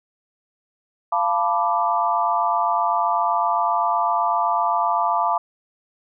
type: chord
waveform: sine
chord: B half-diminished seventh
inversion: second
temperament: equal with one note detuned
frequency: 693.6 / 880 / 987.8 / 1174.7 Hz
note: F5 / A5 / B5 / D6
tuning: -12 / 0 / 0 / 0 cents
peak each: -23 dBFS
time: 1.12-5.38 s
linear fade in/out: 5 ms
effects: none